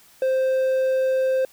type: tone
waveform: triangle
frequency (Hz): 523.3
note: C5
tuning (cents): 0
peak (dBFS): -16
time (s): 0.22-1.45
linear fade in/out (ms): 2
effects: white hiss -53 dBFS RMS until 1.52 s